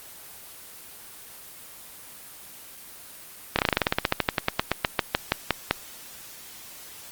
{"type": "slowing click train", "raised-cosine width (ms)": 0.3, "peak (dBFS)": -3, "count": 25, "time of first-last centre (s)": [3.56, 5.71], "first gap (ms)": 28, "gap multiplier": 1.09, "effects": ["white hiss -44 dBFS RMS until 7.11 s", "Opus 24 kbps"]}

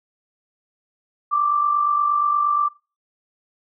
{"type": "tone with amplitude modulation", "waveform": "sine", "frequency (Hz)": 1174.7, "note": "D6", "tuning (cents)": 0, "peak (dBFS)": -14, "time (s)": [1.31, 2.69], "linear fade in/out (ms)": 20, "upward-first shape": "sine", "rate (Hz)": 48.5, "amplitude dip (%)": 55, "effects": ["noise-tail reverb RT60 0.3 s tail -20 dB re dry"]}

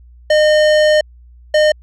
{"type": "tone pair in turn", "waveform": "square", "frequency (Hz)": [610, 610], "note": ["D#5", "D#5"], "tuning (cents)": [-34, -34], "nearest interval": "unison", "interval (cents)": 0, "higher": "neither", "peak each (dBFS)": -9, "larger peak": "neither", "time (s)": [[0.3, 1.01], [1.54, 1.72]], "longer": "first", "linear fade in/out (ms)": 5, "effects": ["added 60 Hz sine -39 dBFS peak until 1.82 s", "low-pass 5000 Hz 12 dB/octave"]}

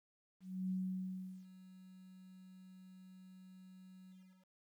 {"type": "tone with ADSR envelope", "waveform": "sine", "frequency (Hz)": 186.4, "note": "F#3", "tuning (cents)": 13, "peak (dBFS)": -35, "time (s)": [0.4, 4.49], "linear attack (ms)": 300, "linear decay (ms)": 750, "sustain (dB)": -20, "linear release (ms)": 380, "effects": ["12-bit"]}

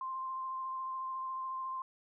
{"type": "tone with vibrato", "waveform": "sine", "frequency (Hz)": 1048, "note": "C6", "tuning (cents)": 2, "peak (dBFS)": -36, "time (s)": [0.01, 1.82], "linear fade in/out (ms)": 2, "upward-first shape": "sine", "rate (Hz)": 14, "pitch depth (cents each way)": 13, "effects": []}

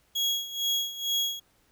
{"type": "tone with tremolo", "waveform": "35% pulse", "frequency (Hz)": 3316, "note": "G#7", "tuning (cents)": -3, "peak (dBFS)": -22, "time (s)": [0.15, 1.4], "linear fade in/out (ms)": 10, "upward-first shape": "sine", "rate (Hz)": 2.2, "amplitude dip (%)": 80, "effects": ["pink hiss -66 dBFS RMS until 1.71 s"]}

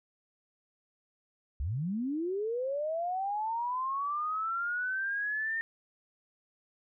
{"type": "linear sweep", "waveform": "sine", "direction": "up", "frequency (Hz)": [58.27, 1829], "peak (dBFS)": -30, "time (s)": [1.6, 5.61], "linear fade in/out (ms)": 0, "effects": []}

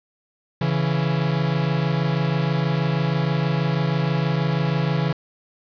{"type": "tone pair together", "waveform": "45% pulse", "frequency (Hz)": [139.45, 165.7], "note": ["C#3", "E3"], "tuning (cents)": [11, 9], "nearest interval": "minor third", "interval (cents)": 298, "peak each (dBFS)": -22, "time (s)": [0.61, 5.13], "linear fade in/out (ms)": 5, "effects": ["resampled to 11025 Hz", "7-bit"]}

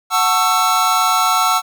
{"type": "chord", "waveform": "square", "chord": "F# minor seventh", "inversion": "none", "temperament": "just", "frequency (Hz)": [740, 888, 1110, 1332], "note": ["F#5", "A5", "C#6", "E6"], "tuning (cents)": [0, 16, 2, 18], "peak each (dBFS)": [-20, -22, -22, -16], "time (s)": [0.1, 1.62], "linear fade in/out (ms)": 50, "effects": []}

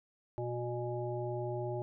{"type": "harmonic tone with a mistuned harmonic", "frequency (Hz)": 121.4, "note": "B2", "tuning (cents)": -29, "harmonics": [1, 3, 5, 7], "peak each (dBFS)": [-38, -38, -41, -44], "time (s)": [0.38, 1.82], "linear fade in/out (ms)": 0, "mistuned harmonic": 7, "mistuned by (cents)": -33, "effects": []}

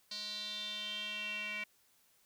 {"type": "tone with band-pass filter sweep", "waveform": "square", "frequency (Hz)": 210, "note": "G#3", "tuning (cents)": 19, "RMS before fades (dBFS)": -41, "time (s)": [0.11, 1.64], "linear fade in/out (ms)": 5, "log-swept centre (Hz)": [4400, 2400], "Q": 7, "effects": ["white hiss -70 dBFS RMS until 2.25 s"]}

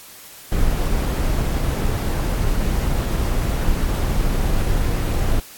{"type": "noise", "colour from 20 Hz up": "brown", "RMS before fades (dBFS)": -19, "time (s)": [0.52, 5.4], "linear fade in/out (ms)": 0, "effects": ["white hiss -41 dBFS RMS until 5.57 s", "AAC 64 kbps"]}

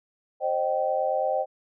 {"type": "tone cluster", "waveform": "sine", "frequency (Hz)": [527, 616, 774], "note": ["C5", "D#5", "G5"], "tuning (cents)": [12, -17, -22], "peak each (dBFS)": -27, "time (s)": [0.4, 1.46], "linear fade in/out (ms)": 50, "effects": []}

